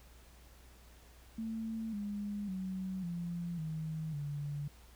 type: tone with pitch steps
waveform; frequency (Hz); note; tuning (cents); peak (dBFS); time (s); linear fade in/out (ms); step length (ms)
sine; 223.4 / 204.9 / 187.86 / 172.26 / 157.97 / 144.86; A3 / G#3 / F#3 / F3 / D#3 / D3; +27 / -23 / +27 / -23 / +27 / -23; -36; 1.38-4.68; 5; 550
effects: added 60 Hz sine -57 dBFS peak until 4.95 s + pink hiss -62 dBFS RMS until 4.95 s